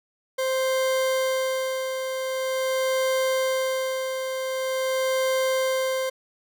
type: tone with tremolo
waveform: 40% pulse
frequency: 523.3 Hz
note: C5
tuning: in tune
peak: -20 dBFS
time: 0.38-6.1 s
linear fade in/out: 10 ms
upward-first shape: sine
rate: 0.45 Hz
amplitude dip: 50%
effects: none